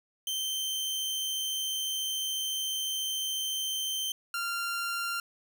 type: tone pair in turn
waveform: sawtooth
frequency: 3113 / 1386.7 Hz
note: G7 / F6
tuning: -13 / -13 cents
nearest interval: octave + major second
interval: 1400 cents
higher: first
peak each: -27 dBFS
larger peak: neither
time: 0.27-4.12 / 4.34-5.2 s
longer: first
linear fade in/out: 2 ms
effects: none